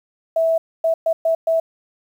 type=tone bursts at uneven times; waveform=sine; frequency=654 Hz; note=E5; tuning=14 cents flat; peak=-14 dBFS; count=5; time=0.36-0.58 / 0.84-0.94 / 1.06-1.13 / 1.25-1.35 / 1.47-1.6 s; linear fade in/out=5 ms; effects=8-bit